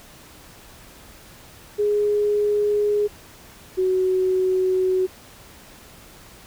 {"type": "tone pair in turn", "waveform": "sine", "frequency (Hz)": [415.3, 372.6], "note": ["G#4", "F#4"], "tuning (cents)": [0, 12], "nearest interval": "major second", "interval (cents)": 188, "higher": "first", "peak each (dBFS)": -17, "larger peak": "neither", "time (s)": [[1.78, 3.08], [3.77, 5.07]], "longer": "neither", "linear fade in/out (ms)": 20, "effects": ["pink hiss -46 dBFS RMS until 6.46 s"]}